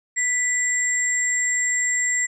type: tone pair together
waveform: sine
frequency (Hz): 1974 / 7453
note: B6 / A#8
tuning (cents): -1 / -1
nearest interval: octave + major seventh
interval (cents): 2300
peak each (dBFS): -22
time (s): 0.16-2.27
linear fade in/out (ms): 20
effects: none